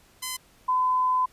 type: tone pair in turn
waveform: 5% pulse / sine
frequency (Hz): 1022 / 1014.4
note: C6 / B5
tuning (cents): -41 / +46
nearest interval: unison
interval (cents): 13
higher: first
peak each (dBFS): -18 / -20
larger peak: first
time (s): 0.22-0.37 / 0.68-1.26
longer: second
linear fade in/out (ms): 10
effects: pink hiss -58 dBFS RMS until 1.32 s + resampled to 32000 Hz